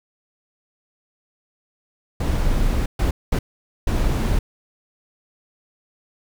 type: noise bursts at uneven times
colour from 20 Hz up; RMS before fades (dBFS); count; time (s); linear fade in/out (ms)
brown; -19; 4; 2.2-2.86 / 2.99-3.11 / 3.32-3.39 / 3.87-4.39; 5
effects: none